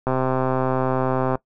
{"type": "click train", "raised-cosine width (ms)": 1, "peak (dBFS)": -8, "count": 168, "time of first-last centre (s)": [0.07, 1.355], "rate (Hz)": 130, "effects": ["noise-tail reverb RT60 0.1 s tail -20 dB re dry"]}